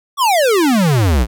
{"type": "exponential sweep", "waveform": "square", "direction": "down", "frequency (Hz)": [1174.7, 53], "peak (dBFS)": -11, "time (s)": [0.17, 1.27], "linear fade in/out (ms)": 50, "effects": []}